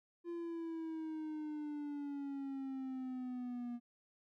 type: exponential sweep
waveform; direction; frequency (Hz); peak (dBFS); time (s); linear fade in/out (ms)
triangle; down; 345 to 238.5; -38; 0.24-3.8; 50
effects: none